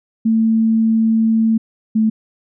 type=tone pair in turn; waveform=sine; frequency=223.5 / 219.3 Hz; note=A3 / A3; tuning=+27 / -6 cents; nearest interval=unison; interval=33 cents; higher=first; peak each=-11 dBFS; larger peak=neither; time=0.25-1.58 / 1.95-2.1 s; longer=first; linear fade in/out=10 ms; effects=none